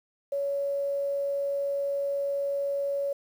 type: tone with quantisation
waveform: sine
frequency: 561 Hz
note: C#5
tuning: 21 cents sharp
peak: -26 dBFS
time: 0.32-3.13 s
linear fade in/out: 5 ms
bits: 9
effects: none